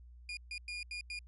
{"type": "tone bursts at uneven times", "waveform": "30% pulse", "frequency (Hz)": 2430, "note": "D#7", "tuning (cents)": -42, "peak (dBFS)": -37, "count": 5, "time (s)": [[0.29, 0.37], [0.51, 0.58], [0.68, 0.83], [0.91, 1.01], [1.1, 1.19]], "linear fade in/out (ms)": 2, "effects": ["added 60 Hz sine -52 dBFS peak until 1.27 s", "resampled to 24000 Hz"]}